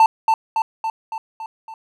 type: tone with echo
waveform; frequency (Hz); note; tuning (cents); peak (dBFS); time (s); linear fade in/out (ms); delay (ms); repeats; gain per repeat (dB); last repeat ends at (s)
triangle; 890; A5; +20; -6; 0-0.06; 2; 280; 6; -4; 1.74
effects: none